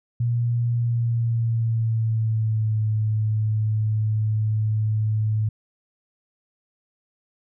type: tone with pitch glide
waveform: sine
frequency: 118.7 to 108.22 Hz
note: A#2 to A2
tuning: +32 to -28 cents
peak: -19 dBFS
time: 0.2-5.49 s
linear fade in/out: 5 ms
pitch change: -160 cents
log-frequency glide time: 0.76-2.83 s
effects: none